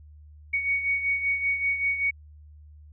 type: beating tone pair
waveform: sine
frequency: 2234 / 2239.2 Hz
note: C#7 / C#7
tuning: +13 / +17 cents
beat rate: 5.2 Hz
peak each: -24 / -31 dBFS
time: 0.53-2.11 s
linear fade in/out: 10 ms
effects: added 75 Hz sine -46 dBFS peak until 2.92 s